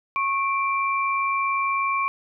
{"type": "tone pair together", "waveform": "sine", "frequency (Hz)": [1095.8, 2349], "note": ["C#6", "D7"], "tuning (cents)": [-20, 0], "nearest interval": "octave + minor second", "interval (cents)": 1320, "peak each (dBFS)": [-22, -26], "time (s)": [0.16, 2.08], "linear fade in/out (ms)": 0, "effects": []}